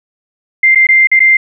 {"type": "tone with dropouts", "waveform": "sine", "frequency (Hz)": 2093, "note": "C7", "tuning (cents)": 0, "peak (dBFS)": -4, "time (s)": [0.63, 1.37], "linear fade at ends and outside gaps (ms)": 5, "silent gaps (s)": [[0.749, 0.756], [0.869, 0.888], [1.072, 1.115], [1.194, 1.202]], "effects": []}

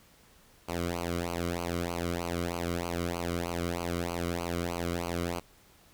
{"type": "tone with flanger", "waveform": "sawtooth", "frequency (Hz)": 86.2, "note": "F2", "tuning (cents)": -22, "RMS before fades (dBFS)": -33, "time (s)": [0.68, 5.4], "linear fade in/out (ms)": 10, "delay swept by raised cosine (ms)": [0.55, 1.18], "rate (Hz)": 3.2, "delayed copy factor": -0.95, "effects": ["pink hiss -60 dBFS RMS until 5.93 s"]}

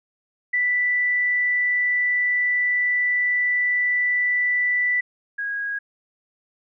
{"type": "tone pair in turn", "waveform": "sine", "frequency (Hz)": [1975.5, 1644.6], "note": ["B6", "G#6"], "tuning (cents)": [0, -17], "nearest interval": "minor third", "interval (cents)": 317, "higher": "first", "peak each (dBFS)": [-18, -24], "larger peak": "first", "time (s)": [[0.53, 5.01], [5.38, 5.79]], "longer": "first", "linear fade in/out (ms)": 10, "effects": []}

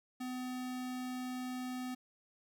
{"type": "tone", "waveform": "square", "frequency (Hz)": 252.8, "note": "B3", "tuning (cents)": 41, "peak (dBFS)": -39, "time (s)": [0.2, 1.95], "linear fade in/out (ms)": 10, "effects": ["13-bit"]}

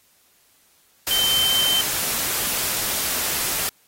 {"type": "tone in noise", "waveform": "sine", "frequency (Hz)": 3100, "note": "G7", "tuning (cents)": -20, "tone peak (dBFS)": -18, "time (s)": [1.11, 1.81], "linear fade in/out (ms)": 0, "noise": "white", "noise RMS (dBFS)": -24, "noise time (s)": [1.07, 3.69], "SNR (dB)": 3, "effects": ["white hiss -59 dBFS RMS until 3.87 s", "AAC 48 kbps"]}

